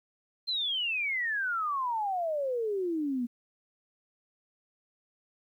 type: exponential sweep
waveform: sine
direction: down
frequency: 4186 to 233.1 Hz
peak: -28 dBFS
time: 0.47-3.27 s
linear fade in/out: 20 ms
effects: 11-bit